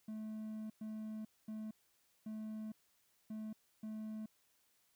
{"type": "tone bursts at uneven times", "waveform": "triangle", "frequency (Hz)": 216.8, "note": "A3", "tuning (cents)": -25, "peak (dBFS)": -40, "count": 6, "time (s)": [[0.08, 0.7], [0.81, 1.25], [1.48, 1.71], [2.26, 2.72], [3.3, 3.53], [3.83, 4.26]], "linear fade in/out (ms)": 5, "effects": ["white hiss -75 dBFS RMS until 4.95 s"]}